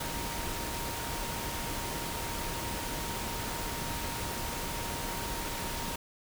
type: tone in noise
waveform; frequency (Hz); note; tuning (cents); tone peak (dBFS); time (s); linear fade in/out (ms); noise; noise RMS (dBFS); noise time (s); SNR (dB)
sine; 932.3; A#5; 0; -42; 0-5.96; 5; pink; -36; 0-5.96; -9
effects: none